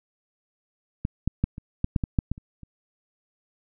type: clicks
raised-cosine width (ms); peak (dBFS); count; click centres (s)
5; -13 / -10 / -9 / -24 / -10 / -8 / -13 / -8 / -14 / -29 / -30; 11; 1.051 / 1.276 / 1.44 / 1.581 / 1.844 / 1.962 / 2.038 / 2.188 / 2.316 / 2.379 / 2.633
effects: none